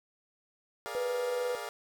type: chord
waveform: 20% pulse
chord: Bb dominant seventh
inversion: third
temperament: equal with one note detuned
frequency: 415.3 / 471.3 / 587.3 / 698.5 Hz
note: Ab4 / Bb4 / D5 / F5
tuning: 0 / +19 / 0 / 0 cents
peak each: -38 dBFS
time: 0.86-1.69 s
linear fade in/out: 0 ms
type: tone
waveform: sine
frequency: 493.9 Hz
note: B4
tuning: in tune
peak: -30 dBFS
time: 0.95-1.55 s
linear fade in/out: 0 ms
effects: none